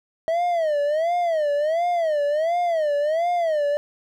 triangle tone with vibrato, 638 Hz, D#5, 43 cents sharp, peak -17 dBFS, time 0.28-3.77 s, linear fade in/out 0 ms, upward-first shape sine, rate 1.4 Hz, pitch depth 180 cents each way, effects none

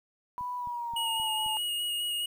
sine tone with pitch glide, 987.8 to 875 Hz, B5 to A5, 0 to -10 cents, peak -32 dBFS, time 0.38-1.57 s, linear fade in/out 0 ms, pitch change -210 cents, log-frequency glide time 0.56-1.34 s
click train, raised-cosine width 5 ms, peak -38 dBFS, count 5, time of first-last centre 0.41-1.463 s, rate 3.8 Hz
square tone with vibrato, 2881 Hz, F#7, 47 cents flat, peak -30 dBFS, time 0.96-2.26 s, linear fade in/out 5 ms, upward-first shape square, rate 4.8 Hz, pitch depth 13 cents each way
effects 10-bit

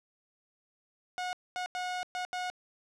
sawtooth tone bursts at uneven times, 727 Hz, F#5, 31 cents flat, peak -29 dBFS, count 5, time 1.18-1.33 / 1.56-1.66 / 1.75-2.03 / 2.15-2.25 / 2.33-2.5 s, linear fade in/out 0 ms, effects low-pass 6000 Hz 12 dB/octave

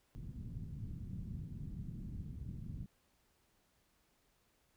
white low-pass noise, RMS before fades -45 dBFS, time 0.15-2.86 s, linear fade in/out 0 ms, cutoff 180 Hz, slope 24 dB/octave, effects pink hiss -75 dBFS RMS until 4.76 s

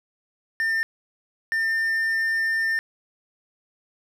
triangle tone bursts at uneven times, 1802 Hz, A6, 41 cents sharp, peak -19 dBFS, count 2, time 0.6-0.83 / 1.52-2.79 s, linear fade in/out 0 ms, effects none

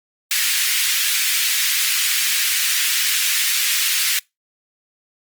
pink high-pass noise, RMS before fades -19 dBFS, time 0.31-4.19 s, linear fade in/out 2 ms, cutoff 1900 Hz, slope 24 dB/octave, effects noise-tail reverb RT60 0.2 s tail -25 dB re dry + Opus 24 kbps

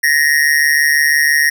square tone with amplitude modulation, 1864.7 Hz, A#6, in tune, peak -7 dBFS, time 0.03-1.5 s, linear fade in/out 10 ms, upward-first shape sine, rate 146 Hz, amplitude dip 80%, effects none

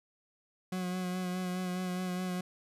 40% pulse tone with vibrato, 182.4 Hz, F#3, 24 cents flat, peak -32 dBFS, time 0.72-2.41 s, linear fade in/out 5 ms, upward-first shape sine, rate 4.8 Hz, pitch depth 25 cents each way, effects resampled to 32000 Hz

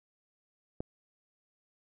click, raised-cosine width 2 ms, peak -22 dBFS, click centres 0.805 s, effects none

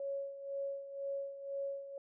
sine tone with tremolo, 554.4 Hz, C#5, in tune, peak -35 dBFS, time 0-1.98 s, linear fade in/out 2 ms, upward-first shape sine, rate 2 Hz, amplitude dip 70%, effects none

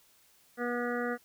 harmonic tone, 242 Hz, B3, 35 cents flat, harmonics 1 / 2 / 3 / 5 / 6 / 7 / 8, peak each -35 / -34 / -40 / -41 / -39 / -43 / -42 dBFS, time 0.57-1.18 s, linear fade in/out 50 ms, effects white hiss -64 dBFS RMS until 1.24 s

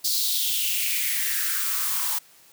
blue noise with high-pass filter sweep, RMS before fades -25 dBFS, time 0.04-2.19 s, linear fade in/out 10 ms, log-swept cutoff 4600 to 900 Hz, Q 4.3, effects white hiss -54 dBFS RMS until 2.52 s + high-pass 100 Hz 12 dB/octave

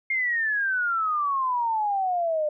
sine exponential sweep, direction down, 2139 to 594 Hz, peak -22 dBFS, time 0.1-2.49 s, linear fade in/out 5 ms, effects none

